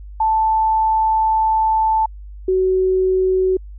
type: tone pair in turn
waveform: sine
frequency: 880 / 374.1 Hz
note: A5 / F#4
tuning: 0 / +19 cents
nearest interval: octave + minor third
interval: 1481 cents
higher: first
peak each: -13 dBFS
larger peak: neither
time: 0.2-2.06 / 2.48-3.57 s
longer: first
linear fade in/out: 5 ms
effects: added 50 Hz sine -32 dBFS peak until 3.78 s